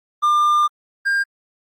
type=tone pair in turn; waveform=triangle; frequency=1199 / 1603.2 Hz; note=D6 / G6; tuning=+36 / +38 cents; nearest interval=perfect fourth; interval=502 cents; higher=second; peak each=-11 / -14 dBFS; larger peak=first; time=0.22-0.68 / 1.05-1.24 s; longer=first; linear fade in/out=20 ms; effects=Opus 24 kbps